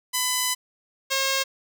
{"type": "tone pair in turn", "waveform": "5% pulse", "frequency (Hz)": [1004, 538.8], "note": ["B5", "C#5"], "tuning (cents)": [28, -49], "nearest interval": "major seventh", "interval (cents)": 1077, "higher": "first", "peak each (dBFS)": -10, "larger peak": "neither", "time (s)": [[0.13, 0.55], [1.1, 1.44]], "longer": "first", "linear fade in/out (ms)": 20, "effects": []}